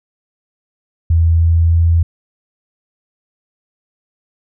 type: tone with pitch steps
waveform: sine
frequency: 82.7 / 83.18 / 83.66 Hz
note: E2 / E2 / E2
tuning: +6 / +16 / +26 cents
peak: -8 dBFS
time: 1.1-2.03 s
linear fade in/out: 5 ms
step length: 310 ms
effects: none